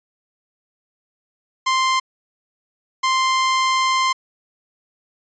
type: tone bursts at uneven times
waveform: sawtooth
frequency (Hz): 1046.5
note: C6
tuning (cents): 0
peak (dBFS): -12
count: 2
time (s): 1.66-2 / 3.03-4.13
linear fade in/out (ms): 10
effects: resampled to 16000 Hz